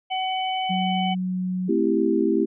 harmonic tone, 752 Hz, F#5, 28 cents sharp, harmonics 1 / 3 / 4, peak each -24 / -34 / -30 dBFS, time 0.1-1.15 s, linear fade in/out 20 ms
sine tone with pitch glide, 185 to 183.72 Hz, F#3 to F#3, 0 to -12 cents, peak -23 dBFS, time 0.69-1.7 s, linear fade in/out 20 ms, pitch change -12 cents, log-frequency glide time 1.01-1.39 s
sine chord, A minor seventh, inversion none, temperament equal, 220 / 261.6 / 329.6 / 392 Hz, A3 / C4 / E4 / G4, 0 / 0 / 0 / 0 cents, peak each -25 / -25 / -22 / -23 dBFS, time 1.68-2.46 s, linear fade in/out 20 ms
effects none

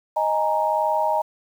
sine chord, D# suspended fourth, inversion none, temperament equal, 622.3 / 830.6 / 932.3 Hz, D#5 / G#5 / A#5, 0 / 0 / 0 cents, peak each -23 / -24 / -22 dBFS, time 0.16-1.22 s, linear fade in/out 10 ms, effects 8-bit

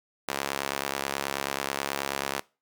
sawtooth tone with high-pass filter, 69.3 Hz, C#2, in tune, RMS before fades -32 dBFS, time 0.28-2.4 s, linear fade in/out 5 ms, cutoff 540 Hz, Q 0.57, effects noise-tail reverb RT60 0.3 s tail -22 dB re dry

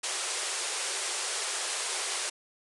white band-pass noise, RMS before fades -33 dBFS, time 0.03-2.3 s, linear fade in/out 10 ms, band 350 to 10000 Hz, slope 96 dB/octave, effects none

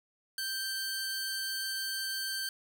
sawtooth tone pair together, 1568 / 4497 Hz, G6 / C#8, 0 / +24 cents, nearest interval octave + tritone, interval 1824 cents, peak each -33 / -33 dBFS, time 0.38-2.49 s, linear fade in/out 2 ms, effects none

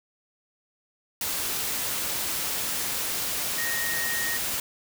sine tone in noise, 1864 Hz, A#6, 1 cent flat, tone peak -29 dBFS, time 3.58-4.37 s, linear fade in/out 2 ms, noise white, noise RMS -29 dBFS, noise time 1.21-4.6 s, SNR -3 dB, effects none

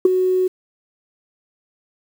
sine tone with ADSR envelope, 370 Hz, F#4, in tune, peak -4 dBFS, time 0.05-0.48 s, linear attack 4 ms, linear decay 16 ms, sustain -10 dB, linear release 11 ms, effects tanh soft clip ceiling -3 dBFS + 7-bit

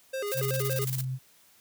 square tone with vibrato, 466 Hz, A#4, 1 cent flat, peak -31 dBFS, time 0.13-0.85 s, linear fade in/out 10 ms, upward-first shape square, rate 5.3 Hz, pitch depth 220 cents each way
blue noise with tremolo, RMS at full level -33 dBFS, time 0.26-1.05 s, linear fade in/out 50 ms, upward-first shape square, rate 18 Hz, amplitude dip 75%
sine tone with pitch glide, 130.81 to 129.91 Hz, C3 to C3, 0 to -12 cents, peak -29 dBFS, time 0.34-1.19 s, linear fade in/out 50 ms, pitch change -12 cents, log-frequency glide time 0.51-0.61 s
effects white hiss -60 dBFS RMS until 1.6 s + high-pass 60 Hz 12 dB/octave

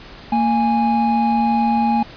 triangle tone pair together, 229.8 / 828.4 Hz, A#3 / G#5, -25 / -5 cents, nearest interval octave + minor seventh, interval 2220 cents, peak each -15 dBFS, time 0.32-2.03 s, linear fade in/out 5 ms, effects pink hiss -39 dBFS RMS until 2.16 s + resampled to 11025 Hz

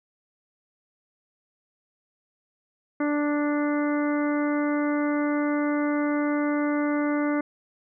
harmonic tone, 293.7 Hz, D4, in tune, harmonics 1 / 2 / 3 / 4 / 5 / 6 / 7, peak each -23 / -30 / -37 / -35 / -36 / -42 / -38 dBFS, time 3-7.41 s, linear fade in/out 5 ms, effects none

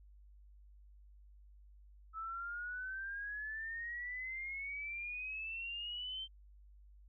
sine exponential sweep, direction up, 1300 to 3136 Hz, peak -40 dBFS, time 2.13-6.28 s, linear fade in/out 50 ms, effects added 50 Hz sine -57 dBFS peak until 7.08 s

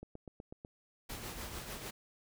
click train, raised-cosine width 2 ms, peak -33 dBFS, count 6, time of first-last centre 0.03-0.649 s, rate 8.08 Hz
pink noise with tremolo, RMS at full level -42 dBFS, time 1.09-1.91 s, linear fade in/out 10 ms, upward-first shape triangle, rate 6.7 Hz, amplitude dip 50%
effects none

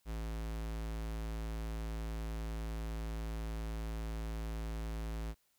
square tone, 54.9 Hz, A1, 3 cents flat, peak -38 dBFS, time 0.05-5.35 s, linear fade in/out 50 ms, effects white hiss -75 dBFS RMS until 5.58 s

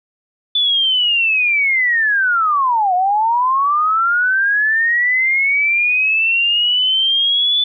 sine linear two-way sweep, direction down then up, 3495 to 710 to 3495 Hz, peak -12 dBFS, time 0.55-7.64 s, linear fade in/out 5 ms, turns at 2.94 s, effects none

